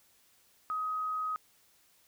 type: tone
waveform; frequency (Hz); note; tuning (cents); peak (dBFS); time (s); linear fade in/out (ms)
sine; 1260; D#6; +21; -31; 0.7-1.36; 0
effects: white hiss -66 dBFS RMS until 2.07 s

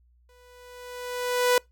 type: tone with exponential growth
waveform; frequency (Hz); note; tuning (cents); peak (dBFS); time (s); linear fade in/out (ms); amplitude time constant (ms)
sawtooth; 493.9; B4; 0; -13; 0.29-1.58; 2; 280
effects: noise-tail reverb RT60 0.2 s tail -26 dB re dry + added 60 Hz sine -58 dBFS peak until 1.71 s

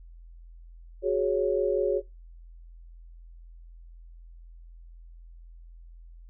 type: chord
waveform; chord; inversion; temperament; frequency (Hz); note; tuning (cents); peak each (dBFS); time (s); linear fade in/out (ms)
sine; F# suspended second; none; equal; 370 / 415.3 / 554.4; F#4 / G#4 / C#5; 0 / 0 / 0; -27; 1.02-2.02; 50
effects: noise-tail reverb RT60 0.2 s tail -21 dB re dry + added 42 Hz sine -45 dBFS peak until 6.29 s

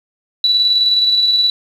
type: tone with tremolo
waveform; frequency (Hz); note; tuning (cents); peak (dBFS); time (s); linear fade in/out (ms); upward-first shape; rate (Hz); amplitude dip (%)
sine; 3948; B7; -1; -9; 0.44-1.5; 2; square; 19; 30
effects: 7-bit

